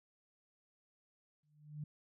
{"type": "tone with exponential growth", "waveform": "sine", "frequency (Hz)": 150, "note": "D3", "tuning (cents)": 37, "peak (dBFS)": -38, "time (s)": [1.43, 1.84], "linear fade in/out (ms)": 5, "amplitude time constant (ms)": 89, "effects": []}